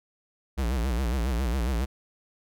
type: tone with vibrato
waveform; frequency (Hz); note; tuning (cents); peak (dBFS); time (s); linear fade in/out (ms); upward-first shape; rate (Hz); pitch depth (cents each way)
square; 61.74; B1; 0; -25; 0.57-1.86; 20; sine; 7.3; 180
effects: none